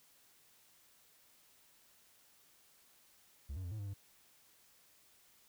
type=tone with pitch steps; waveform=triangle; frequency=69.8 / 93.2 / 87.4 / 108.7 / 100.9 / 99 Hz; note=C#2 / F#2 / F2 / A2 / G#2 / G2; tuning=+13 / +13 / +2 / -21 / -49 / +18 cents; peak=-38 dBFS; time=3.49-3.94 s; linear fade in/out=10 ms; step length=75 ms; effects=white hiss -67 dBFS RMS until 5.48 s